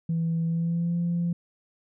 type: tone with pitch glide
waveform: sine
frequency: 165 to 171.91 Hz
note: E3 to F3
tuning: +2 to -27 cents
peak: -22 dBFS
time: 0.09-1.33 s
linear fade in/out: 5 ms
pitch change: +71 cents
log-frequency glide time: 0.46-0.96 s
effects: tanh soft clip ceiling -20 dBFS